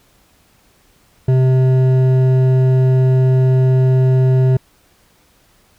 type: tone with hard clipping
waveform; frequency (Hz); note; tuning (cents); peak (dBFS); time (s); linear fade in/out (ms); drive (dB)
sine; 129.7; C3; -15; -11; 1.28-4.57; 5; 9
effects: pink hiss -54 dBFS RMS until 5.78 s